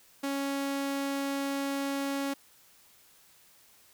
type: tone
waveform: sawtooth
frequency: 277.2 Hz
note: C#4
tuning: in tune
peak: -26 dBFS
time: 0.23-2.34 s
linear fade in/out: 10 ms
effects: white hiss -60 dBFS RMS until 3.93 s